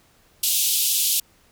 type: band-pass noise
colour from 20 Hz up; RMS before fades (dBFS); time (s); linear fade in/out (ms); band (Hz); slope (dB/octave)
white; -21; 0.43-1.2; 5; 2800 to 16000; 48
effects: pink hiss -58 dBFS RMS until 1.51 s